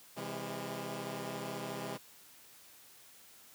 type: chord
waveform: 10% pulse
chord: C augmented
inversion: none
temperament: equal with one note detuned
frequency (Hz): 130.81 / 164.81 / 203.3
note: C3 / E3 / G#3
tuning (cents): 0 / 0 / -37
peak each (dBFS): -35 / -36 / -34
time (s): 0.16-1.98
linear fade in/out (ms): 20
effects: white hiss -58 dBFS RMS until 3.54 s + high-pass 80 Hz 12 dB/octave